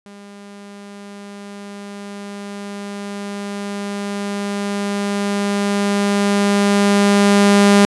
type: tone with level ramp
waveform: sawtooth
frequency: 201.9 Hz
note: G#3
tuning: 49 cents flat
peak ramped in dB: -33 to -4 dBFS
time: 0.06-7.85 s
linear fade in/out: 0 ms
effects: resampled to 24000 Hz